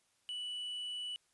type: tone with quantisation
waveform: triangle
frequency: 2960 Hz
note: F#7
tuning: in tune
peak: -37 dBFS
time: 0.29-1.16 s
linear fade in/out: 0 ms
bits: 11
effects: white hiss -74 dBFS RMS until 1.33 s + resampled to 24000 Hz